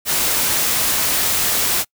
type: noise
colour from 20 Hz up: white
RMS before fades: -18 dBFS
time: 0.05-1.85 s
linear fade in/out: 50 ms
effects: noise-tail reverb RT60 0.1 s tail -26 dB re dry